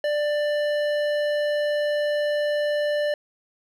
sine tone with hard clipping, 591 Hz, D5, 11 cents sharp, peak -23 dBFS, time 0.04-3.14 s, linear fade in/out 2 ms, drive 12 dB, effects none

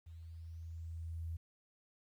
sine tone with level ramp, 82.41 Hz, E2, in tune, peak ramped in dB -49 to -38 dBFS, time 0.06-1.37 s, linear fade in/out 10 ms, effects 12-bit

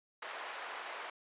pink band-pass noise, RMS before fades -44 dBFS, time 0.22-1.1 s, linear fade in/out 5 ms, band 690 to 2400 Hz, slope 12 dB/octave, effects high-pass 400 Hz 12 dB/octave + resampled to 8000 Hz

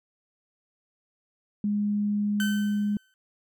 sine tone, 206.6 Hz, G#3, 9 cents flat, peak -23 dBFS, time 1.64-2.97 s, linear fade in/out 2 ms
30% pulse tone with exponential decay, 1532 Hz, G6, 40 cents flat, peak -24 dBFS, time 2.4-3.14 s, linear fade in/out 1 ms, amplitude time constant 160 ms
effects none

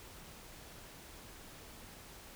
silence, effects pink hiss -53 dBFS RMS until 2.35 s

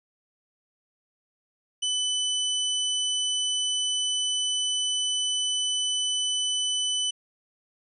sawtooth tone, 3000 Hz, F#7, 23 cents sharp, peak -21 dBFS, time 1.82-7.11 s, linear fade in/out 10 ms, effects resampled to 24000 Hz

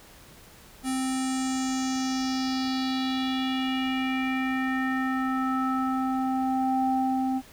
square tone with low-pass filter sweep, 261.6 Hz, C4, in tune, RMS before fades -27 dBFS, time 0.83-7.42 s, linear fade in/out 50 ms, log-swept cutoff 10000 to 630 Hz, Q 3.8, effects pink hiss -51 dBFS RMS until 7.52 s

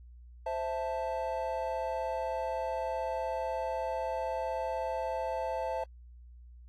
triangle chord, A minor, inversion first, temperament equal, 523.3 / 659.3 / 880 Hz, C5 / E5 / A5, 0 / 0 / 0 cents, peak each -34 dBFS, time 0.46-5.84 s, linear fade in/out 5 ms, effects added 60 Hz sine -49 dBFS peak until 6.68 s + AAC 64 kbps

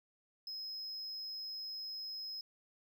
triangle tone, 5120 Hz, D#8, 49 cents sharp, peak -40 dBFS, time 0.47-2.41 s, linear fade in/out 2 ms, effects none

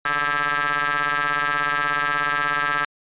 sawtooth ring-modulated tone, 146.83 Hz, D3, in tune, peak -13 dBFS, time 0.05-2.85 s, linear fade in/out 5 ms, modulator 1460 Hz, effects resampled to 8000 Hz

